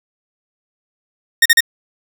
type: tone bursts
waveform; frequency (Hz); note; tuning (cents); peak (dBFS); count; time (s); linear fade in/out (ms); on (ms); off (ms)
sawtooth; 1842; A#6; -21; -3; 3; 1.42-1.606; 5; 36; 39
effects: 7-bit